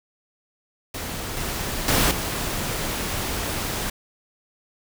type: noise with level steps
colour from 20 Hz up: pink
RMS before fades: -31 / -28 / -19 / -27 dBFS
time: 0.94-3.9 s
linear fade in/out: 5 ms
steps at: 1.37 / 1.88 / 2.11 s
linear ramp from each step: 2 ms
effects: none